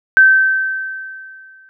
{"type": "tone with exponential decay", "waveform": "sine", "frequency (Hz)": 1547, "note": "G6", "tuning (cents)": -23, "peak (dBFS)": -3, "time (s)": [0.17, 1.69], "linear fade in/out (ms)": 0, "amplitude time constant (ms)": 330, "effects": []}